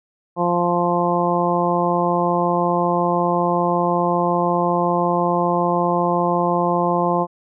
harmonic tone, 174.61 Hz, F3, in tune, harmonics 1 / 2 / 3 / 4 / 5 / 6, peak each -23 / -23 / -23 / -23 / -23 / -23 dBFS, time 0.36-7.27 s, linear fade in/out 50 ms, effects none

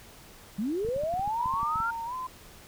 sine linear sweep, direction up, 185.9 to 1425 Hz, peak -27 dBFS, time 0.58-1.91 s, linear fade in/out 10 ms
clicks, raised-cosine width 5 ms, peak -28 dBFS, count 12, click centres 0.849 / 0.888 / 0.963 / 1.036 / 1.139 / 1.195 / 1.277 / 1.459 / 1.539 / 1.631 / 1.758 / 1.803 s
sine tone with pitch glide, 917 to 1023.4 Hz, A#5 to C6, -29 to -39 cents, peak -32 dBFS, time 1.4-2.27 s, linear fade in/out 5 ms, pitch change +190 cents, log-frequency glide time 2.05-2.14 s
effects pink hiss -51 dBFS RMS until 2.67 s

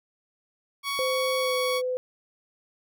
15% pulse tone, 1119 Hz, C#6, 16 cents sharp, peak -21 dBFS, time 0.83-1.82 s, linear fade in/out 50 ms
sine tone with pitch glide, 516 to 506 Hz, C5 to B4, -24 to +42 cents, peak -25 dBFS, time 0.99-1.97 s, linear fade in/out 0 ms, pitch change -34 cents, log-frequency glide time 1.4-1.54 s
effects none

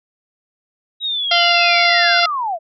sine linear sweep, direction down, 3852 to 622.3 Hz, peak -18 dBFS, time 1-2.59 s, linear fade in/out 50 ms
harmonic tone, 693 Hz, F5, 14 cents flat, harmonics 1 / 2 / 3 / 4 / 5 / 6 / 7 / 8, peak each -17 / -20 / -19 / -21 / -21 / -22 / -20 / -28 dBFS, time 1.31-2.26 s, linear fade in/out 5 ms
effects none

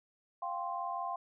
sine chord, F suspended second, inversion none, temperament equal with one note detuned, 698.5 / 784 / 1050.1 Hz, F5 / G5 / C6, 0 / 0 / +6 cents, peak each -39 / -40 / -38 dBFS, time 0.42-1.16 s, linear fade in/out 5 ms, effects none

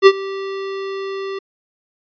square tone with ADSR envelope, 389.7 Hz, G4, 10 cents flat, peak -3 dBFS, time 0.02-1.39 s, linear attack 45 ms, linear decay 54 ms, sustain -21 dB, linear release 7 ms, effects resampled to 11025 Hz

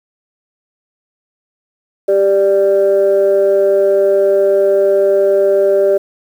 sine tone pair together, 393.8 / 590 Hz, G4 / D5, +8 / +8 cents, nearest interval perfect fifth, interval 700 cents, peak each -10 dBFS, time 2.08-5.98 s, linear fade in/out 10 ms, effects tanh soft clip ceiling -3 dBFS + 7-bit

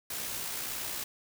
white noise with amplitude modulation, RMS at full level -35 dBFS, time 0.1-1.04 s, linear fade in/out 5 ms, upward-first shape sine, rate 61.8 Hz, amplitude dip 35%, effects none

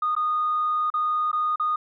sine tone with dropouts, 1232 Hz, D#6, 17 cents flat, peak -20 dBFS, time 0.02-1.76 s, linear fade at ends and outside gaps 5 ms, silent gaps 0.152-0.164 / 0.902-0.939 / 1.316-1.329 / 1.559-1.597 s, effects tanh soft clip ceiling -16 dBFS

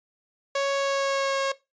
sawtooth tone with pitch glide, 554.4 to 544.9 Hz, C#5 to C#5, 0 to -30 cents, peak -19 dBFS, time 0.55-1.52 s, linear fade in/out 5 ms, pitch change -30 cents, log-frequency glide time 0.73-1.39 s, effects noise-tail reverb RT60 0.2 s tail -17 dB re dry + resampled to 16000 Hz

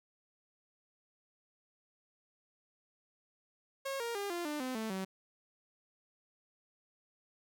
sawtooth tone with pitch steps, 544 / 468.1 / 402.9 / 346.7 / 298.3 / 256.7 / 220.9 / 190.12 Hz, C#5 / A#4 / G4 / F4 / D4 / C4 / A3 / F#3, -33 / +7 / +48 / -13 / +27 / -33 / +7 / +47 cents, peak -32 dBFS, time 3.85-5.05 s, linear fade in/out 10 ms, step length 150 ms, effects none

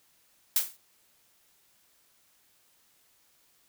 blue noise with exponential decay, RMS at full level -21 dBFS, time 0.56-0.77 s, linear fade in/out 2 ms, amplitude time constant 45 ms, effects white hiss -66 dBFS RMS until 3.68 s

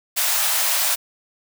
white high-pass noise, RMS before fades -20 dBFS, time 0.16-0.96 s, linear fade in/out 20 ms, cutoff 560 Hz, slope 96 dB/octave, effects none

